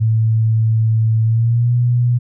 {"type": "tone with pitch glide", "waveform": "sine", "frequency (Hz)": [111.4, 121.48], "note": ["A2", "B2"], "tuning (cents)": [22, -28], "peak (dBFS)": -11, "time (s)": [0, 2.19], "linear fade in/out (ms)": 20, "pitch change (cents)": 150, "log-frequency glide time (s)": [1.23, 1.74], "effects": []}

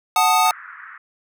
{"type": "chord", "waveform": "square", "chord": "D# diminished", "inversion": "first", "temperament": "equal", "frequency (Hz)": [740, 880, 1244.5], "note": ["F#5", "A5", "D#6"], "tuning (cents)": [0, 0, 0], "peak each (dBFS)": -19, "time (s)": [0.16, 0.51], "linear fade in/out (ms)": 2}
{"type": "band-pass noise", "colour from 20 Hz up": "white", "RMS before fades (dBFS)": -39, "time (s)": [0.45, 0.98], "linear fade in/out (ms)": 5, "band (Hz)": [1200, 1800], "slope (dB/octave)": 48}
{"effects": []}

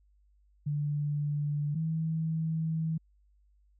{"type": "tone pair in turn", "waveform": "sine", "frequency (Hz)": [146.83, 160.43], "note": ["D3", "E3"], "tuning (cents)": [0, -47], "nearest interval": "major second", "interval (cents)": 153, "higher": "second", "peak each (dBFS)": -28, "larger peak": "neither", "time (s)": [[0.66, 1.75], [1.75, 2.98]], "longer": "second", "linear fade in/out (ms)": 10, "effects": ["added 50 Hz sine -62 dBFS peak until 3.79 s"]}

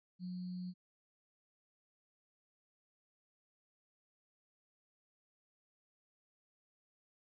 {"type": "tone with sample-and-hold", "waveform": "sine", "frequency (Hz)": 181, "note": "F#3", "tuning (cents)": -38, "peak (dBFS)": -40, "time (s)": [0.19, 0.74], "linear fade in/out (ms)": 50, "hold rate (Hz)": 4410, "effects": ["resampled to 16000 Hz"]}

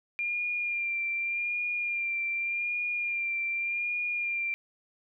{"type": "tone with vibrato", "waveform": "sine", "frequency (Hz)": 2394, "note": "D7", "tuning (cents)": 33, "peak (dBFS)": -28, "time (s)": [0.19, 4.54], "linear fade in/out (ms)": 0, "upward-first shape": "sine", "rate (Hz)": 0.85, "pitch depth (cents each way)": 28, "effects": []}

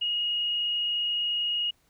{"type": "tone with frequency modulation", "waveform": "sine", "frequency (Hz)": 2877, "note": "F#7", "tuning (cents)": -49, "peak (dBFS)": -25, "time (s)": [0.01, 1.71], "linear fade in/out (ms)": 10, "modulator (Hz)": 29, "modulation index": 0.65, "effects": ["pink hiss -67 dBFS RMS until 1.89 s"]}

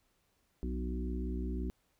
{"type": "harmonic tone with a mistuned harmonic", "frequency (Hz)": 61.74, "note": "B1", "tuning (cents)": 0, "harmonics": [1, 3, 4, 5, 6], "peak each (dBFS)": [-35, -42, -42, -45, -45], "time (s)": [0.63, 1.7], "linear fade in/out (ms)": 0, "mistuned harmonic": 4, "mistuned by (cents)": 28, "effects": ["pink hiss -75 dBFS RMS until 1.99 s"]}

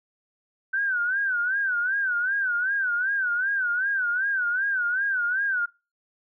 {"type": "tone with vibrato", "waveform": "sine", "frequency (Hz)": 1518, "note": "F#6", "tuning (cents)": 44, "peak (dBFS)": -22, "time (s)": [0.73, 5.66], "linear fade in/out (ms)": 10, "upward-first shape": "sine", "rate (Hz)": 2.6, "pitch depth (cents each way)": 130, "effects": ["noise-tail reverb RT60 0.3 s tail -23 dB re dry"]}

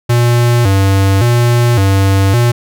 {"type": "tone with vibrato", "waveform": "square", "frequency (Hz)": 108, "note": "A2", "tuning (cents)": -32, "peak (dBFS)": -8, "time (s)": [0.09, 2.52], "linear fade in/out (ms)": 10, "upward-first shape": "square", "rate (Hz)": 0.89, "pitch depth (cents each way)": 180, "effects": []}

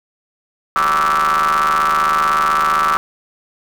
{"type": "ring-modulated tone", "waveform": "40% pulse", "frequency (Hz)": 75.8, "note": "D#2", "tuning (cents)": -45, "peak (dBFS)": -9, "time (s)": [0.76, 2.97], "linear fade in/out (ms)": 0, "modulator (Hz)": 1240, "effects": []}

